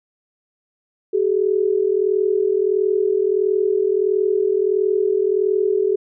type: tone pair together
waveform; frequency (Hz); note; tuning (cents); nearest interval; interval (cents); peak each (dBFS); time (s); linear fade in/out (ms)
sine; 382 / 423.5; G4 / G#4; -45 / +34; major second; 179; -18; 1.13-5.96; 10
effects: none